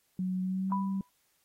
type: tone with pitch glide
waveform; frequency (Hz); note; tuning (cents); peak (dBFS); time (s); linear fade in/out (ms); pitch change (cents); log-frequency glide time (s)
sine; 185 to 193.41; F#3 to G3; 0 to -23; -29; 0.19-1.01; 2; +77; 0.41-0.79
type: tone with exponential decay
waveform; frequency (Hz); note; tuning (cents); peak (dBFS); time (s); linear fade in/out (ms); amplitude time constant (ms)
sine; 989; B5; +2; -27; 0.72-1.09; 1; 80
effects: white hiss -72 dBFS RMS until 1.44 s + AAC 48 kbps